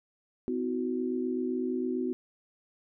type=tone cluster; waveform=sine; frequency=253.5 / 320.7 / 369 Hz; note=B3 / E4 / F#4; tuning=+45 / -48 / -5 cents; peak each=-31 / -37 / -32 dBFS; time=0.48-2.13 s; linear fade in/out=0 ms; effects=none